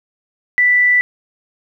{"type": "tone", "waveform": "sine", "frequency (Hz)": 1975.5, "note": "B6", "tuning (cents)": 0, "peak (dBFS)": -9, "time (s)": [0.58, 1.01], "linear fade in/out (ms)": 0, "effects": ["8-bit"]}